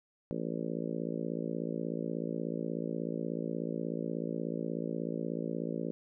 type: harmonic tone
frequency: 56.5 Hz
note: A1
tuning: 47 cents sharp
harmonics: 3 / 4 / 5 / 6 / 7 / 8 / 9 / 10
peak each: -39 / -39 / -40 / -42 / -43 / -43 / -43 / -47 dBFS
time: 0.31-5.91 s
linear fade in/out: 0 ms
effects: none